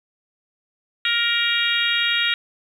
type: harmonic tone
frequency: 469.6 Hz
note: A#4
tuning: 13 cents sharp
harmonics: 3 / 4 / 5 / 6 / 7 / 8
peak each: -25 / -25 / -25 / -25 / -25 / -25 dBFS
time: 1.05-2.34 s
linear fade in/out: 2 ms
effects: 8-bit